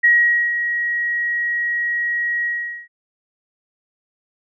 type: tone with ADSR envelope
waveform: sine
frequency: 1900 Hz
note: A#6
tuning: 33 cents sharp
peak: -9 dBFS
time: 0.03-2.88 s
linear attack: 17 ms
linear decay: 470 ms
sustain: -9 dB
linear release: 430 ms
effects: none